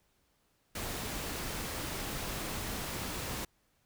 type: noise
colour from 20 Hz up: pink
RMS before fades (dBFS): -38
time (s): 0.75-3.45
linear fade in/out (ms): 5
effects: pink hiss -73 dBFS RMS until 3.85 s